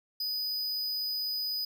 square tone, 4978 Hz, D#8, in tune, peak -31 dBFS, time 0.2-1.65 s, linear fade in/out 5 ms, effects none

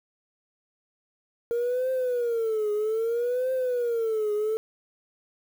sine tone with vibrato, 466.2 Hz, A#4, in tune, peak -22 dBFS, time 1.51-4.57 s, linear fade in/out 0 ms, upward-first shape triangle, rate 0.62 Hz, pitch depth 200 cents each way, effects tanh soft clip ceiling -20 dBFS + 8-bit

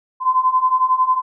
sine beating tone pair, 1019 / 1030 Hz, C6 / C6, -46 / -28 cents, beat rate 11 Hz, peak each -18 / -15 dBFS, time 0.2-1.22 s, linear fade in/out 50 ms, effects none

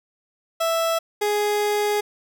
30% pulse tone pair in turn, 660 / 415.8 Hz, E5 / G#4, +2 / +2 cents, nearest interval minor sixth, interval 800 cents, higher first, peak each -17 dBFS, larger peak neither, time 0.6-0.99 / 1.21-2.01 s, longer second, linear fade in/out 10 ms, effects none

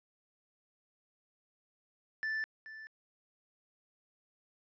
triangle tone with echo, 1760 Hz, A6, in tune, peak -31 dBFS, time 2.23-2.44 s, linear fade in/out 0 ms, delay 430 ms, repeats 1, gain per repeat -13 dB, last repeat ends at 2.87 s, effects resampled to 16000 Hz

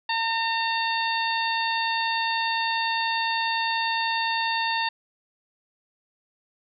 harmonic tone with a mistuned harmonic, 910 Hz, A#5, 42 cents flat, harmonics 1 / 2 / 3 / 4 / 5, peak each -26 / -29 / -31 / -32 / -33 dBFS, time 0.09-4.89 s, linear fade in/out 5 ms, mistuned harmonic 5, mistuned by -18 cents, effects none

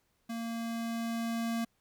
square tone with level ramp, 230.1 Hz, A#3, 22 cents flat, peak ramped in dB -36 to -31 dBFS, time 0.29-1.65 s, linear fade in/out 10 ms, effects pink hiss -75 dBFS RMS until 1.8 s

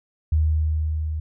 sine tone with level ramp, 77.78 Hz, D#2, in tune, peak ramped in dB -15 to -24 dBFS, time 0.32-1.2 s, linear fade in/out 5 ms, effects none

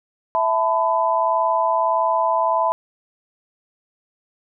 sine chord, E suspended fourth, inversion none, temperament equal with one note detuned, 659.3 / 880 / 1001.6 Hz, E5 / A5 / B5, 0 / 0 / +24 cents, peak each -21 / -22 / -19 dBFS, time 0.35-2.72 s, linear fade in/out 0 ms, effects none

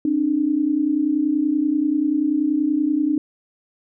sine tone pair together, 271.7 / 302.1 Hz, C#4 / D4, -35 / +49 cents, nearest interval major second, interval 184 cents, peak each -22 / -18 dBFS, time 0.05-3.18 s, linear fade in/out 2 ms, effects none

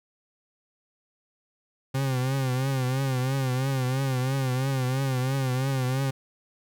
40% pulse tone with vibrato, 131.5 Hz, C3, 9 cents sharp, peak -23 dBFS, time 1.94-6.11 s, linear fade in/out 10 ms, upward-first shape triangle, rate 3 Hz, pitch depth 88 cents each way, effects none

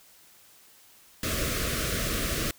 pink band-stop noise, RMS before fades -29 dBFS, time 1.23-2.51 s, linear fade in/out 2 ms, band 680 to 1100 Hz, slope 96 dB/octave, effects white hiss -56 dBFS RMS until 2.58 s

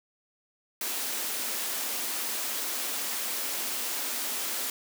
white high-pass noise, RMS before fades -32 dBFS, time 0.81-4.7 s, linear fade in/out 2 ms, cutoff 210 Hz, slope 96 dB/octave, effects none

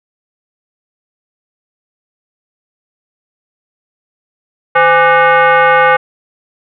sine tone with frequency modulation, 155.56 Hz, D#3, in tune, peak -5 dBFS, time 4.75-5.97 s, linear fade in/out 10 ms, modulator 670 Hz, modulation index 2.5, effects none

